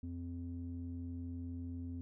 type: tone with low-pass filter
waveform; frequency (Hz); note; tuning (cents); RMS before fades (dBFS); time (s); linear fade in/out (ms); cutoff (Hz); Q
square; 86.1; F2; -24; -43; 0.03-2.01; 0; 230; 5.3
effects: none